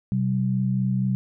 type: tone pair together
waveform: sine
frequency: 127.4 / 191.71 Hz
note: C3 / G3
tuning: -46 / -38 cents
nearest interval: perfect fifth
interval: 708 cents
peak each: -23 dBFS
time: 0.12-1.15 s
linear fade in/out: 0 ms
effects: none

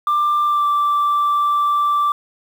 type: tone with pitch glide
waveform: sine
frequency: 1186 to 1170.3 Hz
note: D6 to D6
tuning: +17 to -6 cents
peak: -12 dBFS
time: 0.07-2.12 s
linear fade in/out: 2 ms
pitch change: -23 cents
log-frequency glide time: 0.45-0.66 s
effects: tanh soft clip ceiling -12 dBFS + 7-bit

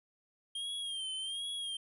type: tone with vibrato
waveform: square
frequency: 3200 Hz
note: G7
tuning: 35 cents sharp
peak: -37 dBFS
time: 0.55-1.77 s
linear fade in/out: 5 ms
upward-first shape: sine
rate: 1.3 Hz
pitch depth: 74 cents each way
effects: resampled to 24000 Hz

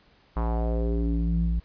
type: tone with low-pass filter sweep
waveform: square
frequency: 57.2 Hz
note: A#1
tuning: 32 cents flat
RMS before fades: -25 dBFS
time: 0.36-1.6 s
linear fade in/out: 10 ms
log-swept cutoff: 1100 to 120 Hz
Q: 3
effects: pink hiss -60 dBFS RMS until 1.64 s + resampled to 11025 Hz

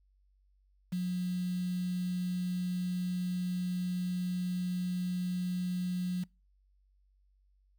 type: tone with quantisation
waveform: sine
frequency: 180.4 Hz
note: F#3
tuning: 44 cents flat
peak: -30 dBFS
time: 0.92-6.24 s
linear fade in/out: 10 ms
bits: 8
effects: noise-tail reverb RT60 0.3 s tail -26 dB re dry + added 48 Hz sine -65 dBFS peak until 7.78 s

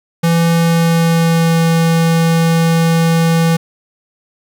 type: tone with pitch glide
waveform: square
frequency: 167.4 to 165.19 Hz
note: E3 to E3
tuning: +27 to +4 cents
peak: -10 dBFS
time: 0.23-3.57 s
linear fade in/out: 10 ms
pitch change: -23 cents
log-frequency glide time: 0.47-1.6 s
effects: 8-bit

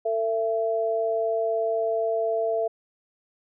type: tone pair together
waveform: sine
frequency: 449.3 / 669 Hz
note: A4 / E5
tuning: +36 / +25 cents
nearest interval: perfect fifth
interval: 689 cents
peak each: -26 / -24 dBFS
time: 0.05-2.68 s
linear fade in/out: 10 ms
effects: none

